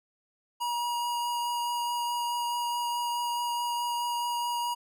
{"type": "tone with vibrato", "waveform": "square", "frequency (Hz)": 956, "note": "A#5", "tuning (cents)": 43, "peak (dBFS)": -29, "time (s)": [0.6, 4.75], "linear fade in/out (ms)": 20, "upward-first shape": "triangle", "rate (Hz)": 4.7, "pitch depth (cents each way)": 10, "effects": []}